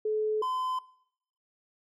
sine / triangle tone pair in turn, 430 / 1022.7 Hz, A4 / C6, -40 / -40 cents, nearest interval octave + minor third, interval 1500 cents, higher second, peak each -26 dBFS, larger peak neither, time 0.05-0.42 / 0.42-0.79 s, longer neither, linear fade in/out 5 ms, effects noise-tail reverb RT60 0.7 s tail -22 dB re dry

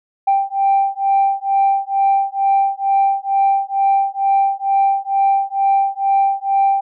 sine beating tone pair, 785 / 787.2 Hz, G5 / G5, +2 / +7 cents, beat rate 2.2 Hz, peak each -15 dBFS, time 0.27-6.81 s, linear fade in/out 10 ms, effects tanh soft clip ceiling -7 dBFS

